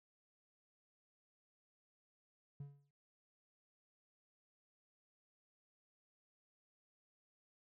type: tone with exponential decay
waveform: triangle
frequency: 141.8 Hz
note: C#3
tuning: 40 cents sharp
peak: -40 dBFS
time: 2.6-2.91 s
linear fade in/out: 5 ms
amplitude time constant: 67 ms
effects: noise-tail reverb RT60 0.2 s tail -21 dB re dry + tanh soft clip ceiling -38 dBFS